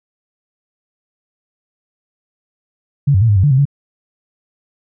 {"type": "tone with pitch steps", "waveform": "sine", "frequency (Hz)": [141.5, 95.3, 114.7, 102.8, 94.2, 146.3, 131.1, 141.5], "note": ["C#3", "G2", "A#2", "G#2", "F#2", "D3", "C3", "C#3"], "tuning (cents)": [36, -48, -28, -17, 32, -6, 4, 36], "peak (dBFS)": -8, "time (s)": [3.07, 3.654], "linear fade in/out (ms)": 10, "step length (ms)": 73, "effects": []}